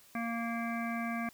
harmonic tone, 231.8 Hz, A#3, 10 cents flat, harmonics 1 / 3 / 5 / 7 / 9 / 10, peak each -35 / -40 / -42 / -43 / -45 / -45 dBFS, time 0.15-1.29 s, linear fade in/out 2 ms, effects white hiss -60 dBFS RMS until 1.33 s

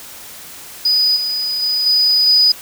triangle tone with level steps, 4965 Hz, D#8, 5 cents flat, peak -9 / -16 / -13 / -8 / -5 dBFS, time 0.85-2.52 s, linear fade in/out 5 ms, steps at 1.16 / 1.62 / 1.86 / 2.27 s, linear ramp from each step 5 ms, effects tanh soft clip ceiling -6 dBFS + white hiss -35 dBFS RMS until 2.61 s

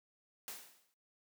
white noise with exponential decay, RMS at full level -43 dBFS, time 0.48-0.94 s, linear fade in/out 0 ms, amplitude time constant 100 ms, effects noise-tail reverb RT60 0.2 s tail -20 dB re dry + high-pass 200 Hz 12 dB/octave

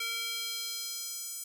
square tone with high-pass filter sweep, 459.9 Hz, A#4, 23 cents flat, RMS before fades -37 dBFS, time 0-1.44 s, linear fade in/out 5 ms, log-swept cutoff 2300 to 7800 Hz, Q 1.5, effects none

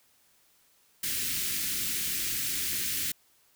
white band-stop noise, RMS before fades -31 dBFS, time 1.03-3.12 s, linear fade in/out 5 ms, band 340 to 1700 Hz, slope 24 dB/octave, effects white hiss -65 dBFS RMS until 3.55 s

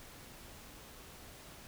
silence, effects pink hiss -53 dBFS RMS until 1.67 s

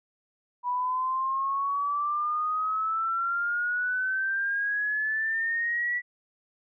sine exponential sweep, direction up, 977 to 1958 Hz, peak -25 dBFS, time 0.63-6.02 s, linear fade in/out 50 ms, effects none

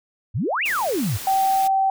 sine exponential two-way sweep, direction up then down, 86.7 to 2913 to 86.7 Hz, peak -20 dBFS, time 0.34-1.18 s, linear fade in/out 20 ms, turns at 0.64 s
white noise, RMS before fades -33 dBFS, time 0.65-1.68 s, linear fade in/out 10 ms
sine tone, 773 Hz, G5, 24 cents flat, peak -16 dBFS, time 1.27-1.9 s, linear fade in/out 2 ms
effects none

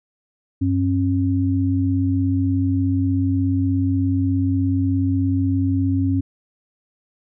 sine tone pair together, 95.99 / 271.3 Hz, G2 / C#4, -36 / -37 cents, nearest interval octave + tritone, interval 1799 cents, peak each -19 dBFS, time 0.61-6.21 s, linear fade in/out 10 ms, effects none

